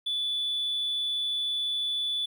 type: tone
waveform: triangle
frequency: 3466 Hz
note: A7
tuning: 27 cents flat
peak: -24 dBFS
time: 0.06-2.26 s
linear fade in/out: 10 ms
effects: tanh soft clip ceiling -23 dBFS